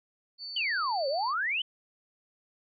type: tone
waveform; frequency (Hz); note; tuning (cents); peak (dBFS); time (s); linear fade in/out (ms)
sine; 4500; C#8; +25; -37; 0.38-1.34; 50
type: exponential two-way sweep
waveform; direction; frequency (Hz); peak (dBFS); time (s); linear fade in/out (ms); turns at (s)
sine; down then up; 3136 to 523.3 to 3136; -27; 0.56-1.62; 5; 1.08
effects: none